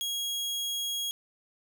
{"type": "tone", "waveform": "sawtooth", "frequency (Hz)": 3300, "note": "G#7", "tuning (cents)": -12, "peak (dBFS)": -27, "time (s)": [0.01, 1.11], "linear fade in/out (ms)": 0, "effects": []}